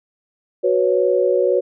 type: chord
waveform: sine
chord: F# suspended fourth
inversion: none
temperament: just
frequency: 370 / 493.3 / 555 Hz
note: F#4 / B4 / C#5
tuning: 0 / -2 / +2 cents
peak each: -18 dBFS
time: 0.63-1.61 s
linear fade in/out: 20 ms
effects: none